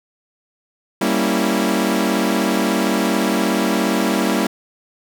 sawtooth chord, G diminished seventh, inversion none, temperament equal, 196 / 233.1 / 277.2 / 329.6 Hz, G3 / Bb3 / Db4 / Fb4, 0 / 0 / 0 / 0 cents, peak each -17 / -17 / -19 / -18 dBFS, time 1.01-4.47 s, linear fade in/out 5 ms, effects none

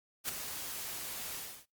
white noise with ADSR envelope, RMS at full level -33 dBFS, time 0.24-1.66 s, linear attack 49 ms, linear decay 6 ms, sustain -8 dB, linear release 300 ms, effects noise-tail reverb RT60 0.2 s tail -23 dB re dry + Opus 48 kbps

